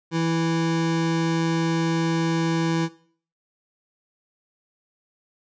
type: tone pair together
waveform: square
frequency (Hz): 164.61 / 329.6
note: E3 / E4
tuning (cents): -2 / 0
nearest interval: octave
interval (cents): 1202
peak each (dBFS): -24 / -25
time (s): 0.11-2.89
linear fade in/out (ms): 50
effects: noise-tail reverb RT60 0.5 s tail -18 dB re dry + resampled to 16000 Hz